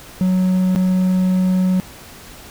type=tone with dropouts; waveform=triangle; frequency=185 Hz; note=F#3; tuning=in tune; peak=-11 dBFS; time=0.21-1.8 s; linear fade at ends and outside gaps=0 ms; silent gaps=0.751-0.76 s; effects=pink hiss -39 dBFS RMS until 2.5 s